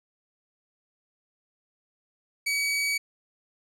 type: tone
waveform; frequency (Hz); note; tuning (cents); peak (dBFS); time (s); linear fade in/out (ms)
sawtooth; 2271; C#7; +41; -21; 2.46-2.98; 10
effects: low-pass 11000 Hz 12 dB/octave